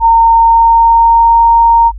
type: tone with pitch glide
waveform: sine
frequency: 916 to 926.1 Hz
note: A#5 to A#5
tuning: -31 to -12 cents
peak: -3 dBFS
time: 0-1.92 s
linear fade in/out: 50 ms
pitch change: +19 cents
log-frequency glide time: 0.32-1.46 s
effects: added 50 Hz sine -22 dBFS peak until 1.98 s